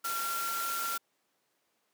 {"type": "tone in noise", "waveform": "sine", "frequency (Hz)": 1372, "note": "F6", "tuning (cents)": -31, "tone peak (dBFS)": -33, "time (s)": [0.04, 0.98], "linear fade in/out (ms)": 10, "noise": "white", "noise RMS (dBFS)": -37, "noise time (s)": [0.04, 0.98], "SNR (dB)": 1, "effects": ["pink hiss -75 dBFS RMS until 1.93 s", "high-pass 300 Hz 12 dB/octave"]}